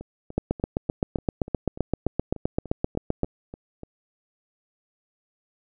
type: two click trains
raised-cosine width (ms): 2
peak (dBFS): -24 / -9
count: 14 / 23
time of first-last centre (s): 0.01-3.834 / 0.38-3.233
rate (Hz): 3.4 / 7.71
effects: none